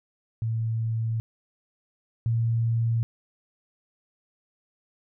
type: tone pair in turn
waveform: sine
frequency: 113 / 115.11 Hz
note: A2 / A#2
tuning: +47 / -21 cents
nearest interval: unison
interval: 32 cents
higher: second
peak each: -24 / -21 dBFS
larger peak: second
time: 0.42-1.2 / 2.26-3.03 s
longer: first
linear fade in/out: 0 ms
effects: none